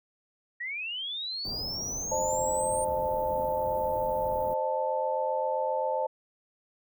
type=linear sweep; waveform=sine; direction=up; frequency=1864 to 8860 Hz; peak=-32 dBFS; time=0.6-2.85 s; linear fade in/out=10 ms
type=band-stop noise; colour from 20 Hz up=pink; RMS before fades=-41 dBFS; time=1.45-4.54 s; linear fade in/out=2 ms; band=880 to 15000 Hz; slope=24 dB/octave
type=chord; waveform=sine; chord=A diminished; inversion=first; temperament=equal with one note detuned; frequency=523.3 / 610.9 / 880 Hz; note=C5 / Eb5 / A5; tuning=0 / -32 / 0 cents; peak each=-30 / -32 / -30 dBFS; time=2.11-6.07 s; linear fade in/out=10 ms
effects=none